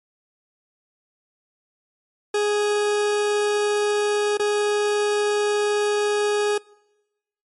40% pulse tone with dropouts, 415.3 Hz, G#4, in tune, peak -18 dBFS, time 2.34-6.58 s, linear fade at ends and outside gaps 5 ms, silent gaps 4.373-4.395 s, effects noise-tail reverb RT60 1.0 s tail -25 dB re dry + MP3 48 kbps

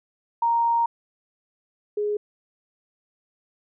sine tone pair in turn, 932 / 416.6 Hz, A#5 / G#4, -1 / +5 cents, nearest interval octave + major second, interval 1394 cents, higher first, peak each -18 / -22 dBFS, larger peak first, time 0.42-0.86 / 1.97-2.17 s, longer first, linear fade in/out 5 ms, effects none

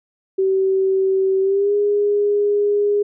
sine tone with pitch glide, 383.2 to 410.7 Hz, G4 to G#4, -39 to -19 cents, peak -14 dBFS, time 0.38-3.03 s, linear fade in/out 10 ms, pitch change +120 cents, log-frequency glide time 1.41-1.74 s, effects none

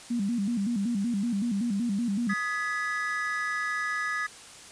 sine tone with vibrato, 217.5 Hz, A3, 20 cents flat, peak -25 dBFS, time 0.1-2.34 s, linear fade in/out 10 ms, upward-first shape square, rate 5.3 Hz, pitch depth 160 cents each way
triangle chord, G# minor, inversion second, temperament equal with one note detuned, 1244.5 / 1689.3 / 1975.5 Hz, D#6 / G#6 / B6, 0 / +29 / 0 cents, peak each -31 / -29 / -32 dBFS, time 2.29-4.27 s, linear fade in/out 10 ms
effects white hiss -47 dBFS RMS until 4.71 s + resampled to 22050 Hz

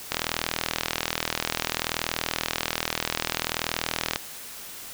click train, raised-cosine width 0.2 ms, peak -6 dBFS, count 165, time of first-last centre 0.12-4.159 s, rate 40.6 Hz, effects white hiss -40 dBFS RMS until 4.93 s

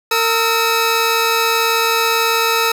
15% pulse tone pair together, 456.7 / 1291.7 Hz, A#4 / E6, -36 / -36 cents, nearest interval octave + tritone, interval 1800 cents, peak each -10 dBFS, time 0.11-2.72 s, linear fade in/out 5 ms, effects none

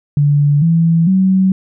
sine tone with pitch steps, 145 / 165.6 / 189.13 Hz, D3 / E3 / F#3, -22 / +8 / +38 cents, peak -8 dBFS, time 0.17-1.52 s, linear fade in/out 2 ms, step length 450 ms, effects none

